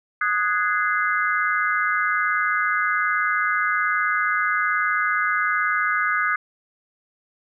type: chord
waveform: sine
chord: Ab dominant seventh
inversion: second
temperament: equal with one note detuned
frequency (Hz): 1244.5 / 1480 / 1661.2 / 2070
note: Eb6 / Gb6 / Ab6 / C7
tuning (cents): 0 / 0 / 0 / -19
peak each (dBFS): -23 / -24 / -25 / -27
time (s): 0.21-6.36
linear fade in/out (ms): 5
effects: none